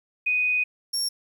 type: tone pair in turn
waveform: sine / 30% pulse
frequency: 2491 / 5518 Hz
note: D#7 / F8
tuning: +1 / -22 cents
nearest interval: octave + major second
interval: 1377 cents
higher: second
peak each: -20 dBFS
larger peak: neither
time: 0.26-0.64 / 0.93-1.09 s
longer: first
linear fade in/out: 10 ms
effects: 10-bit